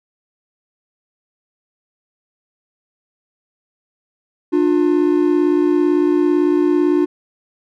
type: tone pair together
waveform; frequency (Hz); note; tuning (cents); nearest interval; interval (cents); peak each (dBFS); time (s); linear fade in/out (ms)
triangle; 297.7 / 355.6; D4 / F4; +24 / +31; minor third; 307; -13; 4.52-7.06; 20
effects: none